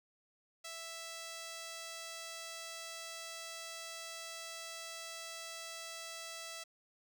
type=tone; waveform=5% pulse; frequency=660 Hz; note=E5; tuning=2 cents sharp; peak=-33 dBFS; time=0.64-6.64 s; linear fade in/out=10 ms; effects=none